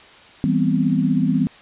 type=chord; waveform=sine; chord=C major seventh; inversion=first; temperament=just; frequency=163.52 / 196.22 / 245.3 / 261.6 Hz; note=E3 / G3 / B3 / C4; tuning=-14 / +2 / -12 / 0 cents; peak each=-21 dBFS; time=0.44-1.47 s; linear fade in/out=0 ms; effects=white hiss -45 dBFS RMS until 1.61 s + resampled to 8000 Hz